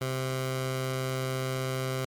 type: tone with notch filter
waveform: 15% pulse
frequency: 130.81 Hz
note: C3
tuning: in tune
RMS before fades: -31 dBFS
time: 0.01-2.05 s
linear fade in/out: 5 ms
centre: 290 Hz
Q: 1.9
effects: MP3 96 kbps